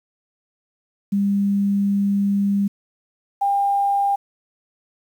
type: tone pair in turn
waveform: sine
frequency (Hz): 200 / 800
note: G3 / G5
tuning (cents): +35 / +35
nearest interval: 2 octaves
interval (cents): 2400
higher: second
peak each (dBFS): -16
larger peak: neither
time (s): 1.12-2.68 / 3.41-4.16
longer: first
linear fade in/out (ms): 10
effects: 8-bit